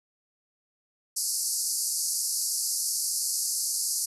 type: band-pass noise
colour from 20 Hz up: white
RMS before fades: -29 dBFS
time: 1.16-4.06 s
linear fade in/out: 10 ms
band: 4500 to 12000 Hz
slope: 96 dB/octave
effects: none